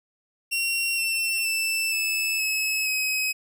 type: tone with pitch steps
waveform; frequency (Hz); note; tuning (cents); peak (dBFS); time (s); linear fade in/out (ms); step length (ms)
sawtooth; 2739 / 2698 / 2658 / 2618 / 2579 / 2541; F7 / E7 / E7 / E7 / E7 / D#7; -34 / +40 / +14 / -13 / -39 / +36; -20; 0.51-3.33; 20; 470
effects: none